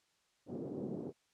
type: band-pass noise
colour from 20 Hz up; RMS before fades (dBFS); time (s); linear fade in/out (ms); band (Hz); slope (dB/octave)
white; -42; 0.46-1.13; 50; 140 to 420; 24
effects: white hiss -75 dBFS RMS until 1.33 s + low-pass 7000 Hz 12 dB/octave